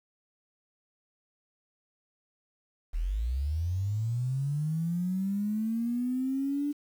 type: linear sweep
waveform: sine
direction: up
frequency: 36.71 to 293.7 Hz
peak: -27 dBFS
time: 2.93-6.73 s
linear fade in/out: 20 ms
effects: 9-bit